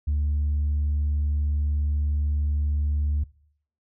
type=tone; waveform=sine; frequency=73.6 Hz; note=D2; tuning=4 cents sharp; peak=-19 dBFS; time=0.07-3.24 s; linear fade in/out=10 ms; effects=noise-tail reverb RT60 0.6 s tail -22 dB re dry + tanh soft clip ceiling -19 dBFS